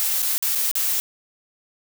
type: noise with dropouts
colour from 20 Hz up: blue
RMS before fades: -22 dBFS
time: 0-1 s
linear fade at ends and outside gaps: 0 ms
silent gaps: 0.22-0.227 / 0.38-0.425 / 0.551-0.556 / 0.714-0.754 s
effects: none